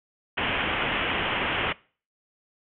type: low-pass noise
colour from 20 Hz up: white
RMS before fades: -27 dBFS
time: 0.37-1.73 s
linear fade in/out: 10 ms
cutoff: 3200 Hz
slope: 96 dB/octave
effects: noise-tail reverb RT60 0.4 s tail -22 dB re dry